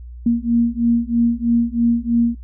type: beating tone pair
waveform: sine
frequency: 233.1 / 236.2 Hz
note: A#3 / A#3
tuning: 0 / +23 cents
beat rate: 3.1 Hz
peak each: -17 dBFS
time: 0.26-2.35 s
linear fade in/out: 5 ms
effects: noise-tail reverb RT60 0.1 s tail -19 dB re dry + added 60 Hz sine -32 dBFS peak until 2.43 s